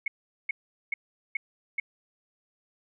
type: tone bursts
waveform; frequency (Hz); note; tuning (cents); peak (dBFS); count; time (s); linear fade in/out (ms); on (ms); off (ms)
sine; 2194; C#7; -18; -25; 5; 0.06-1.8; 5; 20; 410
effects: none